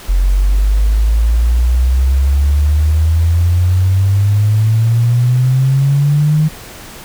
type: exponential sweep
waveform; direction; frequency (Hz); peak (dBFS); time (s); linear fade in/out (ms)
sine; up; 44.53 to 156.5; -8; 0.08-6.49; 20
effects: pink hiss -33 dBFS RMS until 7.04 s